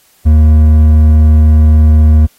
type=tone with hard clipping; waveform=triangle; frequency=77 Hz; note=D#2; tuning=17 cents flat; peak=-4 dBFS; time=0.25-2.27 s; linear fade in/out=20 ms; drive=9 dB; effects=white hiss -49 dBFS RMS until 2.38 s + AAC 48 kbps